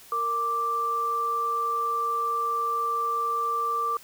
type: tone pair together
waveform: sine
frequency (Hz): 462.2 / 1174.7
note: A#4 / D6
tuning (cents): -15 / 0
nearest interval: octave + major third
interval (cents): 1615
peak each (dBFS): -35 / -24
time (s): 0.12-3.97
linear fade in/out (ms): 2
effects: white hiss -50 dBFS RMS until 4.03 s